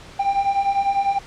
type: beating tone pair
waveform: triangle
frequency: 785 / 795 Hz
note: G5 / G5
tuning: +2 / +24 cents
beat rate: 10 Hz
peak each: -21 / -17 dBFS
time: 0.19-1.19 s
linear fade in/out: 10 ms
effects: pink hiss -42 dBFS RMS until 1.26 s + low-pass 6000 Hz 12 dB/octave